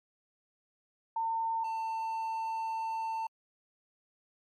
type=tone pair in turn; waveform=sine / triangle; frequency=905 / 895.6 Hz; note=A5 / A5; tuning=+48 / +30 cents; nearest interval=unison; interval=18 cents; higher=first; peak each=-29 / -30 dBFS; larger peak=first; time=1.16-1.64 / 1.64-3.27 s; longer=second; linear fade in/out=5 ms; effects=MP3 64 kbps